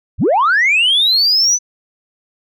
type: linear sweep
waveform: sine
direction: up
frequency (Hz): 36.62 to 6100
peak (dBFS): -8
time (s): 0.18-1.59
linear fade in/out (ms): 50
effects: tanh soft clip ceiling -7 dBFS